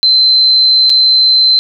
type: tone with dropouts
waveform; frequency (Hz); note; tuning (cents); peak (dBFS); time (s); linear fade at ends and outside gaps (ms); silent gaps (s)
sine; 4083; C8; -43; -5; 0.03-1.59; 0; 0.896-0.901
effects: none